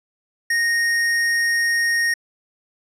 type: tone with hard clipping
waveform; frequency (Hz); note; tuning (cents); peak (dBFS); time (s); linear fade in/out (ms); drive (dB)
sine; 1859; A#6; -5; -18; 0.5-2.14; 5; 18
effects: low-pass 11000 Hz 12 dB/octave